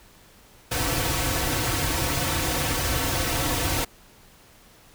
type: noise with comb filter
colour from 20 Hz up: pink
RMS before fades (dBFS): -25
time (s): 0.71-3.85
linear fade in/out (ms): 10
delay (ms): 4.9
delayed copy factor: -1
effects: pink hiss -53 dBFS RMS until 4.94 s